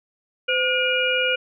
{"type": "harmonic tone with a mistuned harmonic", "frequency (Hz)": 479.7, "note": "A#4", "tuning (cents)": 50, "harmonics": [1, 3, 5, 6], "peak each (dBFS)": [-24, -24, -24, -24], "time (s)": [0.48, 1.36], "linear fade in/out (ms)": 10, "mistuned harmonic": 1, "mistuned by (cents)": 110, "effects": []}